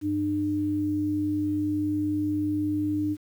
sine tone pair together, 100.6 / 301.7 Hz, G2 / D4, +45 / +47 cents, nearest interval octave + perfect fifth, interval 1902 cents, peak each -33 / -24 dBFS, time 0.01-3.17 s, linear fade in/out 50 ms, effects 9-bit

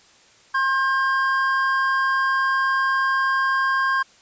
triangle tone pair together, 1068 / 1600.2 Hz, C6 / G6, +35 / +35 cents, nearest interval perfect fifth, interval 700 cents, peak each -19 dBFS, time 0.54-4.03 s, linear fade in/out 10 ms, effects white hiss -53 dBFS RMS until 4.21 s + resampled to 16000 Hz

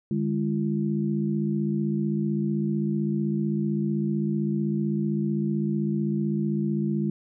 sine tone cluster, 150.4 / 206.1 / 338.8 Hz, D3 / G#3 / E4, +42 / -13 / +48 cents, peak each -28 / -25 / -31 dBFS, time 0.11-7.1 s, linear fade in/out 2 ms, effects none

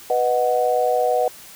sine chord, B major, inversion none, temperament equal, 493.9 / 622.3 / 740 Hz, B4 / D#5 / F#5, 0 / 0 / 0 cents, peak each -20 / -22 / -20 dBFS, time 0.1-1.28 s, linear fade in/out 2 ms, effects white hiss -42 dBFS RMS until 1.55 s

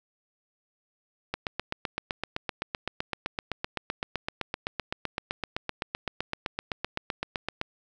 click train, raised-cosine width 0.3 ms, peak -13 dBFS, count 50, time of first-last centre 1.34-7.614 s, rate 7.81 Hz, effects none

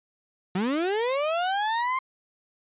35% pulse linear sweep, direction up, 174.61 to 1063 Hz, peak -22 dBFS, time 0.55-1.99 s, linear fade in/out 5 ms, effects resampled to 8000 Hz

